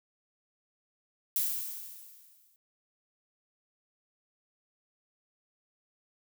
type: noise with exponential decay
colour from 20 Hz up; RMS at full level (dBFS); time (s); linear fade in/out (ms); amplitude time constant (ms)
violet; -28; 1.36-2.56; 1; 260
effects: none